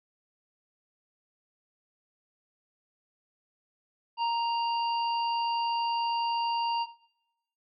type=harmonic tone; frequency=932.3 Hz; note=A#5; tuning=in tune; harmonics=1 / 3 / 5; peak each=-26 / -36 / -40 dBFS; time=4.17-6.87 s; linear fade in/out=50 ms; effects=noise-tail reverb RT60 0.8 s tail -17 dB re dry